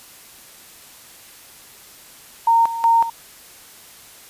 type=tone with tremolo; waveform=sine; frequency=920 Hz; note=A#5; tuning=23 cents flat; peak=-11 dBFS; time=2.47-3.1 s; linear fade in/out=5 ms; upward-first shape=square; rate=2.7 Hz; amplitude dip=75%; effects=white hiss -44 dBFS RMS until 4.29 s + resampled to 32000 Hz